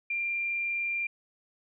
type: tone with vibrato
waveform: sine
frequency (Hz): 2382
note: D7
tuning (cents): +24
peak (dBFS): -28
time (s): 0.1-1.07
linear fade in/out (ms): 5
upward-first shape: triangle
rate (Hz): 20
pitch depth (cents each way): 10
effects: none